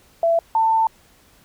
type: tone pair in turn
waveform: sine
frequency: 669 / 893 Hz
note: E5 / A5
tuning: +25 / +25 cents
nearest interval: perfect fourth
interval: 500 cents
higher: second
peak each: -14 dBFS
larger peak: neither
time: 0.23-0.39 / 0.55-0.87 s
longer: second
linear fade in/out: 2 ms
effects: pink hiss -54 dBFS RMS until 1.44 s